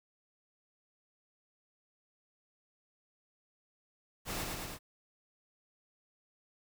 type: noise with echo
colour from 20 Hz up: pink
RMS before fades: -38 dBFS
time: 4.25-4.46 s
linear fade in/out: 50 ms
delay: 110 ms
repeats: 3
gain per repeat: -2 dB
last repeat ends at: 4.79 s
effects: none